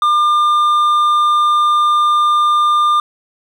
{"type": "tone with hard clipping", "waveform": "sine", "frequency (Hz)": 1200, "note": "D6", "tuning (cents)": 37, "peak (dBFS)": -11, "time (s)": [0.02, 3], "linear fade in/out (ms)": 2, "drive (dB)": 5, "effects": []}